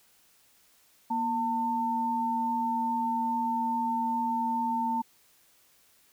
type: tone pair together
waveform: sine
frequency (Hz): 237.9 / 898.8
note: A#3 / A5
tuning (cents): +35 / +37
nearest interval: octave + major seventh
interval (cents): 2302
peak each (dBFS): -32 / -27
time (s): 1.1-5.02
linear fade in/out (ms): 10
effects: white hiss -63 dBFS RMS until 6.12 s